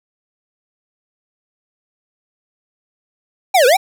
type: linear two-way sweep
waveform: square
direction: down then up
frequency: 812 to 466.2 to 812 Hz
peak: -9 dBFS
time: 3.54-3.77 s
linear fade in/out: 10 ms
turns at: 3.66 s
effects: none